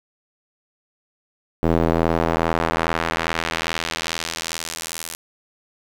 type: tone with band-pass filter sweep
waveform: square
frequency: 41.2 Hz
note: E1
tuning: in tune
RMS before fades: -23 dBFS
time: 1.63-5.16 s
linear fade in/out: 0 ms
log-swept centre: 390 to 11000 Hz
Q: 0.81
effects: 7-bit